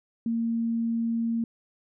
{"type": "tone", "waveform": "sine", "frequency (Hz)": 230, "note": "A#3", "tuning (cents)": -23, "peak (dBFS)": -24, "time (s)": [0.26, 1.44], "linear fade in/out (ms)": 2, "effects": []}